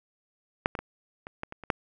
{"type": "clicks", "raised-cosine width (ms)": 0.5, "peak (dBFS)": [-7, -17, -20, -24, -18, -24, -27, -8], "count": 8, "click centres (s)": [0.659, 0.752, 0.79, 1.269, 1.434, 1.524, 1.637, 1.702], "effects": []}